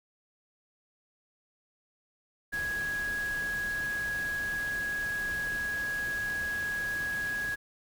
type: tone in noise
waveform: sine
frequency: 1662 Hz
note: G#6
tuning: 1 cent sharp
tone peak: -30 dBFS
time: 2.52-7.56 s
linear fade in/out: 20 ms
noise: pink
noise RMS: -43 dBFS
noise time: 2.52-7.56 s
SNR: +10 dB
effects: none